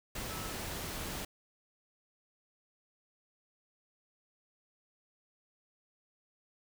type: tone in noise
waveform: sine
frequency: 1304 Hz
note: E6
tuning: 19 cents flat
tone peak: -48 dBFS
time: 0.3-0.52 s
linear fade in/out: 5 ms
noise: pink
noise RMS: -40 dBFS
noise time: 0.15-1.25 s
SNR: -11 dB
effects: none